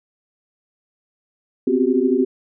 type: tone cluster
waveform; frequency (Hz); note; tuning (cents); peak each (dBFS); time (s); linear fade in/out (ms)
sine; 252.1 / 265.1 / 365.2 / 393.6; B3 / C4 / F#4 / G4; +36 / +23 / -23 / +7; -20; 1.67-2.25; 5
effects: none